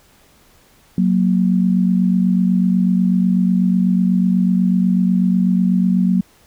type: tone pair together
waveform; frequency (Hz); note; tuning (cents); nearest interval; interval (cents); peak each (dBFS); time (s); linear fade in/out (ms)
sine; 185 / 233.1; F#3 / A#3; 0 / 0; major third; 400; -13 / -18; 0.98-6.21; 2
effects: pink hiss -52 dBFS RMS until 6.46 s